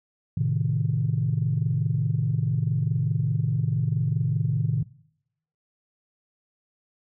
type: chord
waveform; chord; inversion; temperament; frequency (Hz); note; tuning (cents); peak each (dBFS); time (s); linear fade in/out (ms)
sine; A diminished; none; equal; 110 / 130.81 / 155.56; A2 / C3 / Eb3; 0 / 0 / 0; -25; 0.37-4.83; 5
effects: noise-tail reverb RT60 0.8 s tail -22 dB re dry + tanh soft clip ceiling -13 dBFS